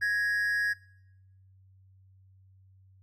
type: tone pair together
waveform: triangle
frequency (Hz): 1661.2 / 1864.6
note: G#6 / A#6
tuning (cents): 0 / 0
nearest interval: major second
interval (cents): 200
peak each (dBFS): -24 / -32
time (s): 0.01-0.74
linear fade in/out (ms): 20
effects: noise-tail reverb RT60 0.9 s tail -23 dB re dry + added 95 Hz sine -56 dBFS peak until 3.02 s